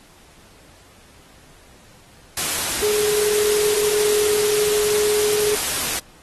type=tone in noise; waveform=sine; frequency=420 Hz; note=G#4; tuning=19 cents sharp; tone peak=-18 dBFS; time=2.82-5.55 s; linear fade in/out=2 ms; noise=white; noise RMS=-23 dBFS; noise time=2.37-5.99 s; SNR=+2 dB; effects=pink hiss -50 dBFS RMS until 6.22 s + AAC 32 kbps